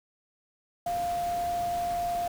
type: tone in noise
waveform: sine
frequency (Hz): 698.5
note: F5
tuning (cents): 0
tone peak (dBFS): -27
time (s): 0.86-2.28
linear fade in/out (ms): 5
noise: pink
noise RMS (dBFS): -42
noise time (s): 0.86-2.28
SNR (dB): +12
effects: none